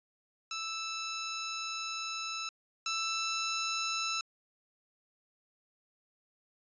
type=tone pair in turn; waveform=10% pulse; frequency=1318.5 / 1324.1 Hz; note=E6 / E6; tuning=0 / +7 cents; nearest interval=unison; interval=7 cents; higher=second; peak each=-27 / -23 dBFS; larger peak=second; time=0.51-2.49 / 2.86-4.21 s; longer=first; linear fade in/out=2 ms; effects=resampled to 16000 Hz